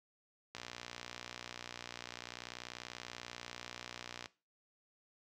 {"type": "click train", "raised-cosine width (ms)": 0.2, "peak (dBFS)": -26, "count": 225, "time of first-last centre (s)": [0.55, 4.259], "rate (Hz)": 60.4, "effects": ["noise-tail reverb RT60 0.3 s tail -18 dB re dry", "high-pass 80 Hz 12 dB/octave"]}